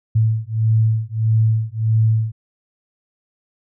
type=beating tone pair; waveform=sine; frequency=110.1 / 111.7 Hz; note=A2 / A2; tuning=+2 / +27 cents; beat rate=1.6 Hz; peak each=-17 dBFS; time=0.15-2.32 s; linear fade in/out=10 ms; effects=none